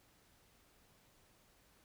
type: silence
effects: pink hiss -69 dBFS RMS until 1.84 s